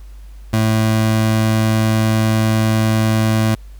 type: tone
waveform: 25% pulse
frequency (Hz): 110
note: A2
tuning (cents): 0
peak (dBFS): -9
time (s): 0.53-3.55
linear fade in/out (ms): 5
effects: added 50 Hz sine -33 dBFS peak until 3.79 s + pink hiss -53 dBFS RMS until 3.79 s